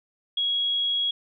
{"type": "tone", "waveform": "sine", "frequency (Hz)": 3317, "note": "G#7", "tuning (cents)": -3, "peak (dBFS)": -22, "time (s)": [0.37, 1.11], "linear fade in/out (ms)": 5, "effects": []}